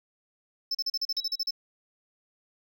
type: tone bursts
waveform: triangle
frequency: 5270 Hz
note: E8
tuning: 1 cent flat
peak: -25 dBFS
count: 11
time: 0.71-1.508 s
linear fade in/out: 5 ms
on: 38 ms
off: 38 ms
type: tone with exponential decay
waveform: sine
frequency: 3892 Hz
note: B7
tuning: 26 cents flat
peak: -33 dBFS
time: 1.17-1.46 s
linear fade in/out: 0 ms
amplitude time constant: 61 ms
effects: none